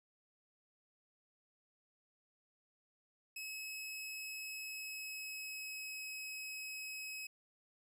sawtooth tone with pitch glide, 2572 to 2556 Hz, E7 to D#7, -43 to +46 cents, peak -40 dBFS, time 3.36-7.27 s, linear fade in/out 5 ms, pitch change -11 cents, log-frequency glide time 4.61-6.05 s, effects none

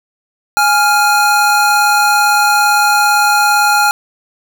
square tone pair together, 830.6 / 1396.9 Hz, G#5 / F6, 0 / 0 cents, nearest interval major sixth, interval 900 cents, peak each -12 dBFS, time 0.57-3.91 s, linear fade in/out 0 ms, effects none

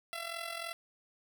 10% pulse tone with amplitude modulation, 674 Hz, E5, 38 cents sharp, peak -27 dBFS, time 0.13-0.73 s, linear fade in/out 0 ms, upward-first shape sine, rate 43.2 Hz, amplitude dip 65%, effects none

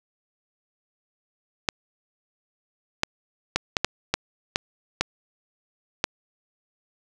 clicks, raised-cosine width 0.2 ms, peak -3 dBFS, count 9, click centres 1.688 / 3.034 / 3.56 / 3.768 / 3.846 / 4.14 / 4.559 / 5.01 / 6.041 s, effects none

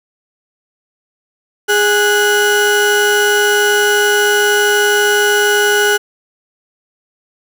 35% pulse tone pair together, 413.1 / 1472.1 Hz, G#4 / F#6, -9 / -9 cents, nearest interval octave + minor seventh, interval 2200 cents, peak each -11 dBFS, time 1.68-5.98 s, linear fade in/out 20 ms, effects none

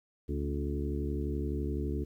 harmonic tone with a mistuned harmonic, 71.8 Hz, D2, 39 cents flat, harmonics 1 / 2 / 3 / 4 / 5 / 6, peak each -33 / -39 / -41 / -39 / -39 / -42 dBFS, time 0.28-2.05 s, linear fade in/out 20 ms, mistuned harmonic 3, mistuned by +58 cents, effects 11-bit

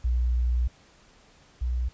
sine tone pair in turn, 60.6 / 61.3 Hz, B1 / B1, -32 / -12 cents, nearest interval unison, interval 20 cents, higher second, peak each -21 / -24 dBFS, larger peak first, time 0.04-0.68 / 1.61-1.89 s, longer first, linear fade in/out 10 ms, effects pink hiss -57 dBFS RMS until 1.93 s + resampled to 16000 Hz

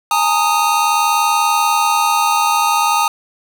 square chord, Ab suspended second, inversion none, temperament equal with one note detuned, 830.6 / 911 / 1244.5 Hz, Ab5 / Bb5 / Eb6, 0 / -40 / 0 cents, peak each -19 / -17 / -17 dBFS, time 0.11-3.08 s, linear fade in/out 2 ms, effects none

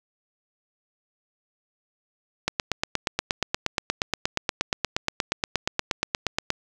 click train, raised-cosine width 0.2 ms, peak -5 dBFS, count 35, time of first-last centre 2.48-6.504 s, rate 8.45 Hz, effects 7-bit

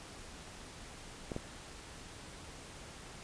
clicks, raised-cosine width 2 ms, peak -24 dBFS, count 2, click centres 1.318 / 1.364 s, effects pink hiss -50 dBFS RMS until 3.23 s + resampled to 22050 Hz

